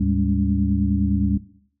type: tone cluster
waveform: sine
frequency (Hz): 75.8 / 106.3 / 198.8 / 208.5 / 283.6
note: D#2 / G#2 / G3 / G#3 / C#4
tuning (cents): -45 / +41 / +25 / +7 / +40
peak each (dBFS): -22 / -26 / -21 / -28 / -26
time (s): 0-1.38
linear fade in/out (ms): 10
effects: noise-tail reverb RT60 0.6 s tail -17 dB re dry